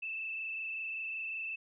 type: tone with frequency modulation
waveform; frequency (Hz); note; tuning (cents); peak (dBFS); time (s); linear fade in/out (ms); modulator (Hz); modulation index
sine; 2637; E7; 0; -36; 0.02-1.56; 10; 25.3; 2.1
effects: none